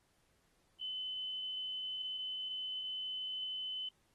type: tone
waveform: sine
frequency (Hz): 3031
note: F#7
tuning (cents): +41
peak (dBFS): -38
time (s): 0.81-3.89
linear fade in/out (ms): 5
effects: pink hiss -75 dBFS RMS until 4.14 s + AAC 32 kbps